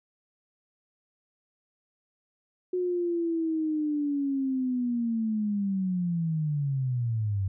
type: linear sweep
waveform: sine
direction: down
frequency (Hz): 365.6 to 93.9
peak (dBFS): -25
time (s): 2.73-7.48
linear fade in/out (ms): 5
effects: none